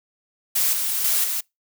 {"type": "noise with level steps", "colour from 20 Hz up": "blue", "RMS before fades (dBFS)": [-20, -24, -20, -25], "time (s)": [0.55, 1.41], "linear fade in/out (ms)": 10, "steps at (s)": [0.73, 1.04, 1.24], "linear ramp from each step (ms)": 2, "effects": ["noise-tail reverb RT60 0.2 s tail -26 dB re dry"]}